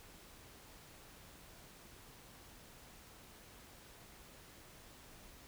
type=silence; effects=pink hiss -58 dBFS RMS until 5.47 s